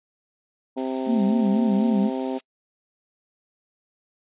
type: harmonic tone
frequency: 130.81 Hz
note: C3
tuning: in tune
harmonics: 2 / 3 / 4 / 5 / 6 / 7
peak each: -27 / -31 / -33 / -35 / -37 / -38 dBFS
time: 0.76-2.39 s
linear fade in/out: 20 ms
type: noise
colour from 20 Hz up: blue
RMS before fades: -35 dBFS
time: 0.77-2.41 s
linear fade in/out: 10 ms
type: tone with vibrato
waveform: sine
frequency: 214.8 Hz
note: A3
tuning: 41 cents flat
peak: -18 dBFS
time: 1.06-2.11 s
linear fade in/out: 50 ms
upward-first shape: sine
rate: 4 Hz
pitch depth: 150 cents each way
effects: noise-tail reverb RT60 0.1 s tail -26 dB re dry + resampled to 8000 Hz